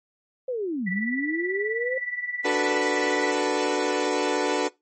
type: linear two-way sweep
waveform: sine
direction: down then up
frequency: 528 to 176.2 to 528 Hz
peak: -25 dBFS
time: 0.48-1.98 s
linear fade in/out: 5 ms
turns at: 0.89 s
type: tone with tremolo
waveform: sine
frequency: 1965 Hz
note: B6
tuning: 9 cents flat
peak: -24 dBFS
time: 0.86-3.33 s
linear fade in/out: 20 ms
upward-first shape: triangle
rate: 19 Hz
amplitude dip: 80%
type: chord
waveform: 30% pulse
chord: B minor seventh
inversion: first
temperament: equal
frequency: 293.7 / 370 / 440 / 493.9 Hz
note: D4 / F#4 / A4 / B4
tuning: 0 / 0 / 0 / 0 cents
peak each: -25 dBFS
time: 2.44-4.69 s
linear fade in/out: 20 ms
effects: noise-tail reverb RT60 0.2 s tail -21 dB re dry + MP3 32 kbps